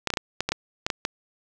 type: clicks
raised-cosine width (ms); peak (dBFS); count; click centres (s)
0.2; -7; 10; 0.073 / 0.103 / 0.138 / 0.172 / 0.406 / 0.49 / 0.52 / 0.865 / 0.902 / 1.051
effects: none